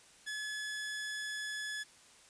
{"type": "tone", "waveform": "sawtooth", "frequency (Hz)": 1708, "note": "G#6", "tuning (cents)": 48, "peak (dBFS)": -34, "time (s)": [0.26, 1.84], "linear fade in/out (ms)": 20, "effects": ["white hiss -60 dBFS RMS until 2.29 s", "resampled to 22050 Hz"]}